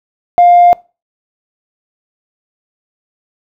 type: tone with tanh clipping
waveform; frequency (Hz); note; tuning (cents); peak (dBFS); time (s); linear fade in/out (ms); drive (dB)
triangle; 703; F5; +11; -3; 0.38-0.73; 0; 5
effects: noise-tail reverb RT60 0.3 s tail -23 dB re dry